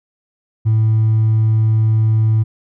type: tone with hard clipping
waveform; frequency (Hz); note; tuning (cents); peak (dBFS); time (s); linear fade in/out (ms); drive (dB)
triangle; 110; A2; 0; -10; 0.65-2.44; 20; 2
effects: none